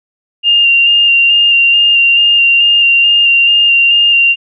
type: tone with vibrato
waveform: sine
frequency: 2794 Hz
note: F7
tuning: in tune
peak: -5 dBFS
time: 0.43-4.36 s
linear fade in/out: 50 ms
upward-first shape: square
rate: 2.3 Hz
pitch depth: 15 cents each way
effects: none